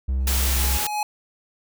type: tone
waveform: triangle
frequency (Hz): 65.41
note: C2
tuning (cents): 0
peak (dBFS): -18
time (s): 0.08-0.78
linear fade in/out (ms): 10
type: tone with exponential growth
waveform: square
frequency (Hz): 841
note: G#5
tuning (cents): +22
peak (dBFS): -21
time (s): 0.2-1.03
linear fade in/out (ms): 2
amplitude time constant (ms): 180
type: noise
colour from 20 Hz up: white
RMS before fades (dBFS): -25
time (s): 0.27-0.87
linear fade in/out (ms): 2
effects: none